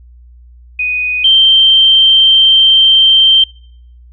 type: tone pair in turn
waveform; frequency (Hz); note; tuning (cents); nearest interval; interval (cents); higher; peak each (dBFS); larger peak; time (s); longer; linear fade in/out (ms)
sine; 2489 / 3136; D#7 / G7; 0 / 0; major third; 400; second; -12 / -4; second; 0.79-1.24 / 1.24-3.44; second; 5
effects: noise-tail reverb RT60 0.7 s tail -26 dB re dry + added 60 Hz sine -36 dBFS peak until 4.12 s